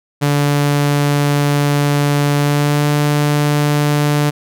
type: tone with pitch glide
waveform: sawtooth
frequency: 144.5 to 147.11 Hz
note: D3 to D3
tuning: -28 to +3 cents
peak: -8 dBFS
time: 0.21-4.31 s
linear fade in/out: 20 ms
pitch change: +31 cents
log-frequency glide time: 2.36-2.89 s
effects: none